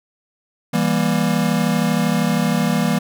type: chord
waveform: square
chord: E diminished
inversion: none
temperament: just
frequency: 164.81 / 197.78 / 237.3 Hz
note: E3 / G3 / Bb3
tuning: 0 / +16 / +31 cents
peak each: -21 dBFS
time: 0.73-2.99 s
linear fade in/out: 10 ms
effects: none